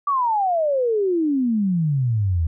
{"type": "exponential sweep", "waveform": "sine", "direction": "down", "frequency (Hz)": [1174.7, 77.78], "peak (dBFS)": -17, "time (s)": [0.07, 2.47], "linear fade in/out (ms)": 5, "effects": []}